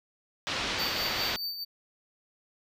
white low-pass noise, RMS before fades -32 dBFS, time 0.47-1.36 s, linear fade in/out 0 ms, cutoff 4600 Hz, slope 24 dB/octave
square tone with tremolo, 4587 Hz, D8, 42 cents flat, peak -31 dBFS, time 0.78-1.65 s, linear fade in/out 20 ms, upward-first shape sine, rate 4.8 Hz, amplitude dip 55%
effects none

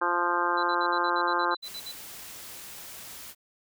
harmonic tone, 174.61 Hz, F3, in tune, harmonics 2 / 3 / 4 / 5 / 6 / 7 / 8 / 9, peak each -33 / -35 / -38 / -30 / -29 / -30 / -34 / -32 dBFS, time 0.01-1.55 s, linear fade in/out 10 ms
sine tone bursts, 4000 Hz, B7, 21 cents sharp, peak -36 dBFS, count 12, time 0.57-1.92 s, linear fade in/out 10 ms, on 63 ms, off 54 ms
white noise, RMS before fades -43 dBFS, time 1.62-3.35 s, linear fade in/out 50 ms
effects none

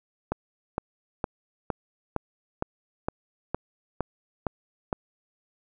click train, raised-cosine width 1 ms, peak -12 dBFS, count 11, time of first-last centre 0.32-4.928 s, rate 2.17 Hz, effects none

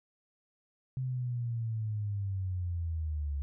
sine linear sweep, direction down, 130.8 to 69.3 Hz, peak -31 dBFS, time 0.97-3.42 s, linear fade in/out 0 ms, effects none

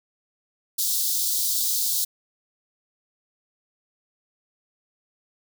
white high-pass noise, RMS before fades -24 dBFS, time 0.78-2.05 s, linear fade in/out 10 ms, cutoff 3700 Hz, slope 48 dB/octave, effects none

